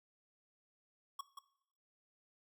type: tone with echo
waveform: square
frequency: 1110 Hz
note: C#6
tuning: 2 cents sharp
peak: -40 dBFS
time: 1.19-1.21 s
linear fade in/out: 5 ms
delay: 180 ms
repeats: 1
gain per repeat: -7 dB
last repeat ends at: 1.39 s
effects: noise-tail reverb RT60 0.7 s tail -17 dB re dry